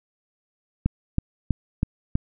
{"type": "click train", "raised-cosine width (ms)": 5, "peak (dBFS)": -8, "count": 5, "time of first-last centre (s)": [0.86, 2.154], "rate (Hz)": 3.09, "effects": []}